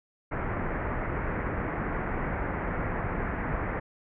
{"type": "low-pass noise", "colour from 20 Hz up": "pink", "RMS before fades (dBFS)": -31, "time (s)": [0.31, 3.8], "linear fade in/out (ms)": 10, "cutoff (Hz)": 2100, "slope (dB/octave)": 48, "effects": []}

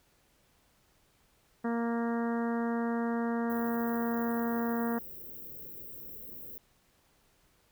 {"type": "harmonic tone", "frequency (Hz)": 233.1, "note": "A#3", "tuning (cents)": 0, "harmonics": [1, 2, 3, 4, 5, 6, 7, 8], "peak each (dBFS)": [-30, -36, -40, -42, -44, -46, -47, -48], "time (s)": [1.64, 4.99], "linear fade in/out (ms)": 10}
{"type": "band-stop noise", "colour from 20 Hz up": "white", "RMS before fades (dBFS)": -45, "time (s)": [3.5, 6.58], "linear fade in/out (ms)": 0, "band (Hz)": [540, 14000], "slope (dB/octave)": 96}
{"effects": ["pink hiss -68 dBFS RMS until 7.71 s"]}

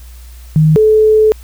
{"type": "tone pair in turn", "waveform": "sine", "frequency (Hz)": [155.56, 432.7], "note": ["D#3", "A4"], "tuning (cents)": [0, -29], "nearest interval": "octave + tritone", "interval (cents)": 1771, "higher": "second", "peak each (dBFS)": -5, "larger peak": "neither", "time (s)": [[0.56, 0.76], [0.76, 1.32]], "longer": "second", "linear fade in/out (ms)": 0, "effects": ["added 60 Hz sine -31 dBFS peak until 1.43 s", "white hiss -44 dBFS RMS until 1.43 s"]}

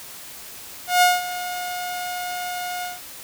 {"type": "tone with ADSR envelope", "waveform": "sawtooth", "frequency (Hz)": 719, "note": "F#5", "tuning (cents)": -50, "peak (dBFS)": -8, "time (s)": [0.87, 3.01], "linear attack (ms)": 150, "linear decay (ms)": 190, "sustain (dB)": -15, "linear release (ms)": 170, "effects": ["white hiss -39 dBFS RMS until 3.23 s"]}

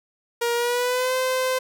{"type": "tone with pitch glide", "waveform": "sawtooth", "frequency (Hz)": [472.5, 515.3], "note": ["A#4", "C5"], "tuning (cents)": [23, -27], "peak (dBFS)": -17, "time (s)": [0.41, 1.59], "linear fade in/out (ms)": 10, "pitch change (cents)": 150, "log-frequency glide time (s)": [0.54, 1.14], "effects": []}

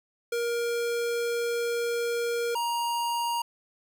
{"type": "tone pair in turn", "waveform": "square", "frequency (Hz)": [471.2, 942.4], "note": ["A#4", "A#5"], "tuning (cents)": [19, 19], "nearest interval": "octave", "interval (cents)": 1200, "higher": "second", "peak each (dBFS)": -27, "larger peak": "neither", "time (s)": [[0.32, 2.55], [2.55, 3.42]], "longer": "first", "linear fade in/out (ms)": 5, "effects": []}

